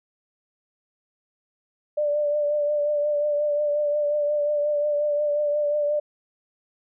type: tone with vibrato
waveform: sine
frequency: 590 Hz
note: D5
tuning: 8 cents sharp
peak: -20 dBFS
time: 1.97-6 s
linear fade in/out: 10 ms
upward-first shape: triangle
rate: 5.6 Hz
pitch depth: 33 cents each way
effects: none